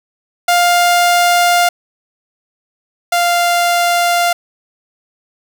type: tone pair in turn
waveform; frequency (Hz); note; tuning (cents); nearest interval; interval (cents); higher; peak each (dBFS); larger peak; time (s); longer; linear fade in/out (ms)
sawtooth; 702 / 696.7; F5 / F5; +9 / -4; unison; 13; first; -5 / -7; first; 0.48-1.69 / 3.12-4.33; neither; 5
effects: none